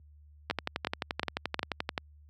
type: two click trains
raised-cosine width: 0.3 ms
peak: -14 / -13 dBFS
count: 18 / 4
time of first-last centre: 0.5-1.978 / 0.51-1.593 s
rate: 11.5 / 2.77 Hz
effects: added 74 Hz sine -47 dBFS peak until 2.29 s + high-pass 100 Hz 12 dB/octave